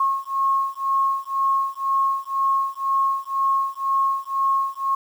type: beating tone pair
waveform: sine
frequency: 1085 / 1087 Hz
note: C#6 / C#6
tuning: -37 / -34 cents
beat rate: 2 Hz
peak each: -22 dBFS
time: 0-4.95 s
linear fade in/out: 5 ms
effects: 8-bit